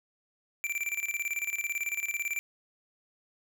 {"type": "tone with tremolo", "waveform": "square", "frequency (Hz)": 2349, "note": "D7", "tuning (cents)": 0, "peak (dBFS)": -29, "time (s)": [0.64, 2.39], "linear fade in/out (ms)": 0, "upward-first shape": "square", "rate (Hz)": 18, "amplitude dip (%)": 75, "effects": []}